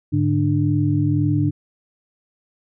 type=tone cluster; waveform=sine; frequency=103.3 / 145.2 / 296.7 Hz; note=G#2 / D3 / D4; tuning=-9 / -19 / +18 cents; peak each=-20 dBFS; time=0.12-1.51 s; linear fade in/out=20 ms; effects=none